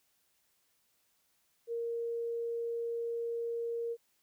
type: tone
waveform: sine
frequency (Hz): 466.2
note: A#4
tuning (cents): 0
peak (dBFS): -33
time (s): 1.67-3.97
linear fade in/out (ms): 50
effects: white hiss -74 dBFS RMS until 4.22 s